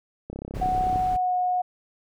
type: click train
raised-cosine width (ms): 2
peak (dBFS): -21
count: 23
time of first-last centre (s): 0.3-0.959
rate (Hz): 33.4
type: noise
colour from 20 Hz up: brown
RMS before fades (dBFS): -33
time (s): 0.54-1.17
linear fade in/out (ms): 10
type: tone with pitch glide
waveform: sine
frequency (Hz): 740 to 726.9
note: F#5 to F#5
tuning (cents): 0 to -31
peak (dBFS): -21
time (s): 0.61-1.62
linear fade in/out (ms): 10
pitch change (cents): -31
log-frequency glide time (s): 1.04-1.35
effects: none